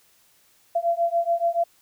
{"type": "beating tone pair", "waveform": "sine", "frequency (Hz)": [678, 685], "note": ["E5", "F5"], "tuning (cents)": [49, -34], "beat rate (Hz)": 7, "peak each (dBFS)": [-23, -23], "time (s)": [0.75, 1.64], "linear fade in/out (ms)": 10, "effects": ["white hiss -60 dBFS RMS until 1.81 s"]}